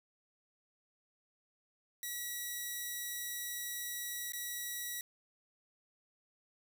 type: tone with dropouts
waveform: 5% pulse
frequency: 1933 Hz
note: B6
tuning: 38 cents flat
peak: -28 dBFS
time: 2.03-5.01 s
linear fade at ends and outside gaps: 1 ms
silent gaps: 4.321-4.334 s
effects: none